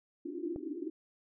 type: band-pass noise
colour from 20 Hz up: pink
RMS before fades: -39 dBFS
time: 0.25-0.9 s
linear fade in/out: 10 ms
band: 280 to 370 Hz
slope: 96 dB/octave
type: click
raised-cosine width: 2 ms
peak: -28 dBFS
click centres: 0.561 s
effects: none